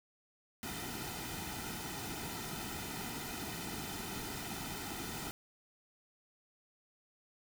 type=noise with comb filter; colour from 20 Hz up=pink; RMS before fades=-42 dBFS; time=0.63-5.31 s; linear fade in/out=0 ms; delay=1.8 ms; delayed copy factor=-0.7; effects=none